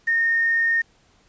sine tone with quantisation, 1836 Hz, A#6, 27 cents flat, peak -17 dBFS, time 0.07-0.82 s, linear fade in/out 10 ms, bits 7, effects pink hiss -59 dBFS RMS until 1.28 s + resampled to 16000 Hz

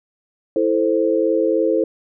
sine chord, A minor, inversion second, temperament equal, 329.6 / 440 / 523.3 Hz, E4 / A4 / C5, 0 / 0 / 0 cents, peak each -19 dBFS, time 0.56-1.84 s, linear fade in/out 2 ms, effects none

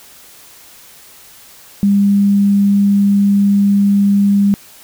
sine tone, 200.7 Hz, G3, 41 cents sharp, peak -8 dBFS, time 1.83-4.54 s, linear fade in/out 0 ms, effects white hiss -41 dBFS RMS until 4.83 s

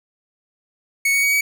45% pulse tone with pitch steps, 2217 / 2234 / 2251 / 2268 Hz, C#7 / C#7 / C#7 / C#7, 0 / +13 / +26 / +39 cents, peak -15 dBFS, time 1.05-1.41 s, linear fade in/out 5 ms, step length 90 ms, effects none

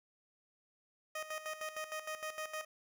15% pulse tone with tremolo, 622.3 Hz, D#5, in tune, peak -32 dBFS, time 1.15-2.65 s, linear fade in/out 5 ms, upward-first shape square, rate 6.5 Hz, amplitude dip 70%, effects none

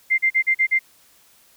sine tone bursts, 2093 Hz, C7, in tune, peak -14 dBFS, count 6, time 0.1-0.792 s, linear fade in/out 20 ms, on 82 ms, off 40 ms, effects white hiss -55 dBFS RMS until 1.56 s

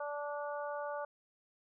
harmonic tone, 291.2 Hz, D4, 15 cents flat, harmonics 2 / 3 / 4 / 5, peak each -39 / -43 / -45 / -47 dBFS, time 0-1.05 s, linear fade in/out 5 ms, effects none

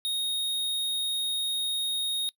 square tone, 3729 Hz, A#7, in tune, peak -27 dBFS, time 0.05-2.29 s, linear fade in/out 0 ms, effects noise-tail reverb RT60 0.1 s tail -23 dB re dry

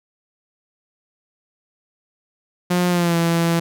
sawtooth tone with pitch glide, 178 to 168.01 Hz, F3 to E3, +33 to +33 cents, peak -12 dBFS, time 2.7-3.6 s, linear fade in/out 10 ms, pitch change -100 cents, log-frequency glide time 2.89-3.16 s, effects none

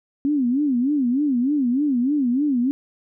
sine tone with vibrato, 267.2 Hz, C4, 36 cents sharp, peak -17 dBFS, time 0.25-2.71 s, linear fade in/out 0 ms, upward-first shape sine, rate 3.3 Hz, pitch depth 200 cents each way, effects none

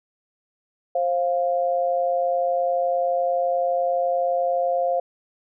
sine tone pair together, 530.1 / 698.5 Hz, C5 / F5, +23 / 0 cents, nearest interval perfect fourth, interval 477 cents, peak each -22 dBFS, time 0.95-5 s, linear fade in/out 5 ms, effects none

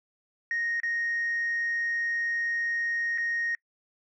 sine tone with dropouts, 1864.7 Hz, A#6, in tune, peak -25 dBFS, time 0.51-3.55 s, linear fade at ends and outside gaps 1 ms, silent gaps 0.801-0.833 / 3.177-3.182 s, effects noise-tail reverb RT60 0.1 s tail -26 dB re dry + tanh soft clip ceiling -23 dBFS

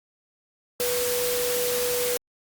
sine tone in noise, 490 Hz, B4, 14 cents flat, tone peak -25 dBFS, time 0.8-2.17 s, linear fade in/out 0 ms, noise white, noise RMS -28 dBFS, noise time 0.8-2.17 s, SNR 0 dB, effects Opus 48 kbps

